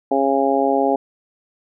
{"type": "harmonic tone", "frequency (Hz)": 136.9, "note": "C#3", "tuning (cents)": -21, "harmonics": [2, 3, 4, 5, 6], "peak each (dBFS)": [-21, -21, -21, -21, -21], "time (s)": [0.11, 0.96], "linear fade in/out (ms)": 5, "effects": []}